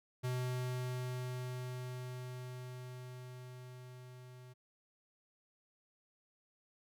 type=tone with level ramp; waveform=square; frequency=126 Hz; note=B2; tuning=35 cents sharp; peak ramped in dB=-35 to -53 dBFS; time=0.23-4.54 s; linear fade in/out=20 ms; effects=none